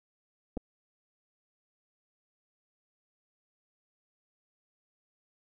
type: clicks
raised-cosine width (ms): 2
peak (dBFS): -23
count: 2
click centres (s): 0.57 / 0.574
effects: none